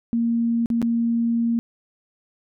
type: tone with dropouts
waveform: sine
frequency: 232.6 Hz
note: A#3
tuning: 4 cents flat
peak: -18 dBFS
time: 0.13-1.59 s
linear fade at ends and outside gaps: 0 ms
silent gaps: 0.659-0.702 / 0.817-0.826 s
effects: none